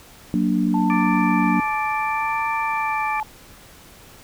sine chord, Gb augmented, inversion none, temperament equal, 185 / 233.1 / 293.7 Hz, Gb3 / Bb3 / D4, 0 / 0 / 0 cents, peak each -21 / -21 / -22 dBFS, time 0.34-1.6 s, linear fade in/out 0 ms
sine tone with vibrato, 880 Hz, A5, in tune, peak -23 dBFS, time 0.74-3.23 s, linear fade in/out 2 ms, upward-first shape sine, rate 0.71 Hz, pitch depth 33 cents each way
harmonic tone, 587.3 Hz, D5, in tune, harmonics 2 / 3 / 4, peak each -26 / -31 / -27 dBFS, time 0.9-3.2 s, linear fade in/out 0 ms
effects pink hiss -46 dBFS RMS until 4.23 s

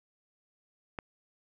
click, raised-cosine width 0.5 ms, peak -21 dBFS, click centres 0.988 s, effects 10-bit

